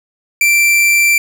45% pulse tone, 2349 Hz, D7, in tune, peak -8 dBFS, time 0.41-1.18 s, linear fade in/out 2 ms, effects none

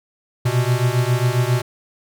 square beating tone pair, 120.3 / 127.7 Hz, B2 / C3, -45 / -42 cents, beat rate 7.4 Hz, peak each -19 / -20 dBFS, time 0.45-1.62 s, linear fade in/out 10 ms, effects none

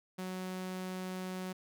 sawtooth tone, 185.2 Hz, F#3, 2 cents sharp, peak -34 dBFS, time 0.18-1.53 s, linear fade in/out 10 ms, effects none

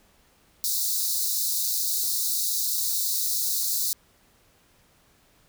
white high-pass noise, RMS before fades -26 dBFS, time 0.64-3.93 s, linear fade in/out 0 ms, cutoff 3800 Hz, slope 96 dB/octave, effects pink hiss -61 dBFS RMS until 5.48 s

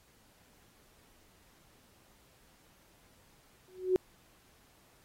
sine tone with exponential growth, 370 Hz, F#4, in tune, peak -20 dBFS, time 3.68-3.96 s, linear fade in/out 0 ms, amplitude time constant 59 ms, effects pink hiss -65 dBFS RMS until 5.04 s + AAC 48 kbps

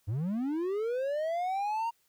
triangle linear sweep, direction up, 92.7 to 939 Hz, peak -27 dBFS, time 0.07-1.91 s, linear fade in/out 20 ms, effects white hiss -71 dBFS RMS until 2.08 s

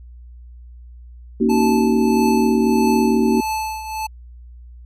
sine chord, D# minor seventh, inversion second, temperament equal with one note detuned, 233.1 / 277.2 / 311.1 / 379.7 Hz, A#3 / C#4 / D#4 / F#4, 0 / 0 / 0 / +45 cents, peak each -16 / -22 / -22 / -19 dBFS, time 1.4-3.41 s, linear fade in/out 10 ms
square tone with tremolo, 872 Hz, A5, 16 cents flat, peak -20 dBFS, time 1.49-4.07 s, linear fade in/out 10 ms, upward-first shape triangle, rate 1.6 Hz, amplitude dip 70%
effects added 60 Hz sine -37 dBFS peak until 4.85 s + resampled to 32000 Hz

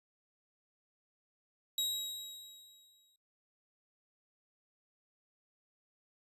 sawtooth tone with exponential decay, 3826 Hz, A#7, 44 cents sharp, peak -27 dBFS, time 1.78-3.16 s, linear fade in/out 2 ms, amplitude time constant 300 ms, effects noise-tail reverb RT60 0.2 s tail -23 dB re dry + resampled to 32000 Hz

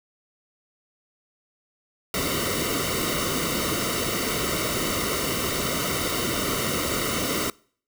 pink noise with comb filter, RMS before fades -26 dBFS, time 2.14-7.5 s, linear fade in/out 2 ms, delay 1.2 ms, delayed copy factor -0.8, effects noise-tail reverb RT60 0.5 s tail -24 dB re dry

